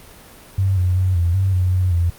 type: tone with pitch steps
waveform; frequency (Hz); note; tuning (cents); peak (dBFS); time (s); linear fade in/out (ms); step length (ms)
sine; 96.3 / 90.5 / 93 / 85.8 / 95.9 / 91.2 / 91.8 / 85.8; G2 / F#2 / F#2 / F2 / G2 / F#2 / F#2 / F2; -30 / -38 / +9 / -30 / -37 / -24 / -13 / -30; -14; 0.58-2.1; 5; 190
effects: pink hiss -43 dBFS RMS until 2.18 s + Opus 32 kbps